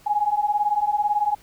sine beating tone pair, 821 / 839 Hz, G#5 / G#5, -20 / +17 cents, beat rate 18 Hz, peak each -23 / -21 dBFS, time 0.06-1.35 s, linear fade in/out 10 ms, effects pink hiss -53 dBFS RMS until 1.42 s

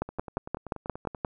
two click trains, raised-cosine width 1 ms, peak -24 / -14 dBFS, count 12 / 8, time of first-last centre 0.09-1.148 / 0.02-1.248 s, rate 10.4 / 5.7 Hz, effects none

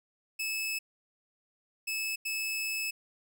sawtooth tone bursts at uneven times, 2604 Hz, E7, 22 cents flat, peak -28 dBFS, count 3, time 0.39-0.79 / 1.87-2.16 / 2.25-2.91 s, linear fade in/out 10 ms, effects none

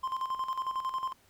triangle tone with tremolo, 1046.5 Hz, C6, in tune, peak -27 dBFS, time 0.03-1.13 s, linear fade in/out 10 ms, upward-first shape square, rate 11 Hz, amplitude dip 65%, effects pink hiss -64 dBFS RMS until 1.29 s

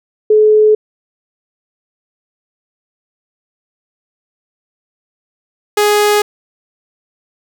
sine / sawtooth tone pair in turn, 428.2 / 416.3 Hz, A4 / G#4, -47 / +4 cents, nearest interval unison, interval 49 cents, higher first, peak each -5 dBFS, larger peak neither, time 0.3-0.75 / 5.77-6.22 s, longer neither, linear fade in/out 5 ms, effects none

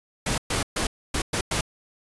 pink noise bursts at uneven times, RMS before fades -25 dBFS, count 6, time 0.26-0.38 / 0.5-0.63 / 0.76-0.87 / 1.14-1.22 / 1.33-1.41 / 1.51-1.61 s, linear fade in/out 5 ms, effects resampled to 24000 Hz

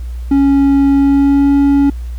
triangle tone with pitch glide, 277.2 to 280.6 Hz, C#4 to C#4, 0 to +21 cents, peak -5 dBFS, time 0.31-1.9 s, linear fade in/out 5 ms, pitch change +21 cents, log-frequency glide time 0.93-1.53 s, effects added 60 Hz sine -20 dBFS peak until 2.18 s + pink hiss -46 dBFS RMS until 2.18 s

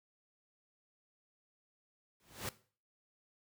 pink noise with exponential growth, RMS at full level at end -35 dBFS, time 2.2-2.49 s, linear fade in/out 1 ms, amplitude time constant 63 ms, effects noise-tail reverb RT60 0.4 s tail -17 dB re dry + high-pass 80 Hz 12 dB/octave

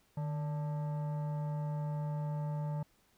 sine tone with frequency modulation, 151.1 Hz, D3, 50 cents sharp, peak -31 dBFS, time 0.17-2.83 s, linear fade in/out 5 ms, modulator 732 Hz, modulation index 0.4, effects tanh soft clip ceiling -32 dBFS + pink hiss -70 dBFS RMS until 3.17 s

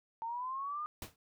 sine linear sweep, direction up, 894 to 1228 Hz, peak -36 dBFS, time 0.22-0.86 s, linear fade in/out 0 ms
pink noise with exponential decay, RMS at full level -39 dBFS, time 1.02-1.16 s, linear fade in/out 2 ms, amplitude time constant 30 ms
effects none

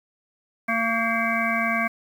harmonic tone with a mistuned harmonic, 227.9 Hz, A#3, 39 cents flat, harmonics 1 / 3 / 5 / 7 / 9 / 10, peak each -28 / -28 / -28 / -28 / -28 / -28 dBFS, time 0.68-1.88 s, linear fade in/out 10 ms, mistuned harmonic 9, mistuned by +30 cents, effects 8-bit

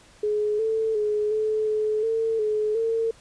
sine tone with pitch steps, 421 / 443.1 / 421.2 / 432.2 / 429 / 450.4 / 426.6 / 453.3 Hz, G#4 / A4 / G#4 / A4 / A4 / A4 / G#4 / A#4, +24 / +12 / +24 / -31 / -44 / +40 / +46 / -48 cents, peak -21 dBFS, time 0.23-3.11 s, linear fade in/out 5 ms, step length 360 ms, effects pink hiss -53 dBFS RMS until 3.2 s + resampled to 22050 Hz

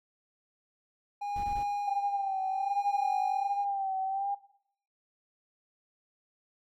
triangle tone with tremolo, 816 Hz, G#5, 31 cents flat, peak -27 dBFS, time 1.21-3.65 s, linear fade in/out 10 ms, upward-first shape sine, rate 0.67 Hz, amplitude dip 80%
brown noise bursts, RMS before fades -41 dBFS, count 3, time 1.36-1.631 s, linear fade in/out 2 ms, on 77 ms, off 20 ms
sine tone with vibrato, 784 Hz, G5, in tune, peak -29 dBFS, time 1.87-4.35 s, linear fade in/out 10 ms, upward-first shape sine, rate 1.3 Hz, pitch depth 49 cents each way
effects noise-tail reverb RT60 0.7 s tail -19 dB re dry

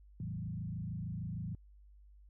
sine tone with frequency modulation, 138.59 Hz, C#3, in tune, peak -37 dBFS, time 0.2-1.55 s, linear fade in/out 2 ms, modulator 26.5 Hz, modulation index 1.9, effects added 50 Hz sine -56 dBFS peak until 2.29 s

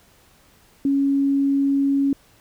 sine tone, 277.2 Hz, C#4, in tune, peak -16 dBFS, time 0.85-2.13 s, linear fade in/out 2 ms, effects pink hiss -55 dBFS RMS until 2.4 s

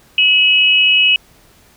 sine tone pair together, 2565 / 2934 Hz, E7 / F#7, -48 / -15 cents, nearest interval major second, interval 233 cents, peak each -11 dBFS, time 0.18-1.16 s, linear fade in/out 2 ms, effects pink hiss -49 dBFS RMS until 1.76 s

